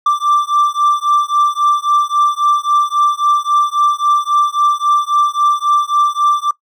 triangle beating tone pair, 1174.7 / 1178.4 Hz, D6 / D6, 0 / +6 cents, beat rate 3.7 Hz, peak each -12 dBFS, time 0.06-6.51 s, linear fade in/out 5 ms, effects noise-tail reverb RT60 0.1 s tail -19 dB re dry

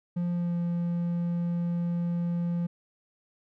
triangle tone with pitch glide, 174.61 to 172.41 Hz, F3 to F3, 0 to -22 cents, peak -24 dBFS, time 0.16-2.67 s, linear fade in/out 10 ms, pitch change -22 cents, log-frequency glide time 0.32-0.56 s, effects none

